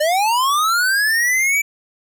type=linear sweep; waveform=square; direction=up; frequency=584 to 2324 Hz; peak=-15 dBFS; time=0-1.62 s; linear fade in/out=10 ms; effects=none